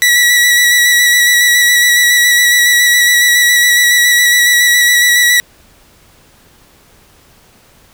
sawtooth tone with vibrato, 1941 Hz, B6, 31 cents flat, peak -3 dBFS, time 0.02-5.4 s, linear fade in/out 0 ms, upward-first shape square, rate 7.2 Hz, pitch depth 17 cents each way, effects pink hiss -46 dBFS RMS until 7.93 s

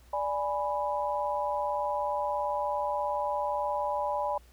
sine chord, G# diminished, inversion second, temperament equal, 587.3 / 830.6 / 987.8 Hz, D5 / G#5 / B5, 0 / 0 / 0 cents, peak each -32 dBFS, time 0.13-4.38 s, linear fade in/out 5 ms, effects added 60 Hz sine -54 dBFS peak until 4.52 s + pink hiss -62 dBFS RMS until 4.52 s

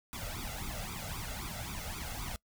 pink noise with flanger, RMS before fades -40 dBFS, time 0.13-2.36 s, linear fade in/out 0 ms, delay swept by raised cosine 0.83 to 1.5 ms, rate 3.8 Hz, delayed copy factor +0.8, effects noise-tail reverb RT60 0.1 s tail -23 dB re dry

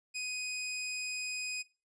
20% pulse tone, 2500 Hz, D#7, 8 cents sharp, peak -31 dBFS, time 0.14-1.63 s, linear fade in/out 20 ms, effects noise-tail reverb RT60 0.3 s tail -17 dB re dry + resampled to 22050 Hz

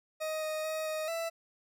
40% pulse tone with pitch steps, 626 / 622 / 629 / 624 / 663 Hz, D#5 / D#5 / D#5 / D#5 / E5, +10 / -1 / +19 / +5 / +10 cents, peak -32 dBFS, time 0.2-1.3 s, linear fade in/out 20 ms, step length 220 ms, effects none

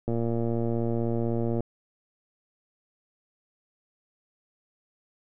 click train, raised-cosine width 2 ms, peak -16 dBFS, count 178, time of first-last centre 0.08-1.606 s, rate 116 Hz, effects none

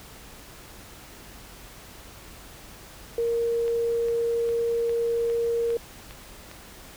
sine tone, 466.2 Hz, A#4, in tune, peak -22 dBFS, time 3.18-5.77 s, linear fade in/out 2 ms
click train, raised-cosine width 0.3 ms, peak -26 dBFS, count 8, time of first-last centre 3.68-6.514 s, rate 2.47 Hz
effects added 50 Hz sine -53 dBFS peak until 6.96 s + pink hiss -46 dBFS RMS until 6.96 s

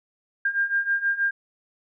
sine beating tone pair, 1600 / 1606.3 Hz, G6 / G6, +35 / +42 cents, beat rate 6.3 Hz, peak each -26 / -23 dBFS, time 0.45-1.31 s, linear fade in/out 5 ms, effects none

